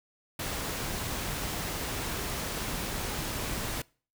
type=noise; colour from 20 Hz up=pink; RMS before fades=-34 dBFS; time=0.39-3.82 s; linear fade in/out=5 ms; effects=noise-tail reverb RT60 0.4 s tail -24 dB re dry